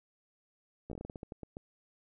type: slowing click train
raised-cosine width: 2 ms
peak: -29 dBFS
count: 13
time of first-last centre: 0.9-1.569 s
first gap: 14 ms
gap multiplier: 1.23
effects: none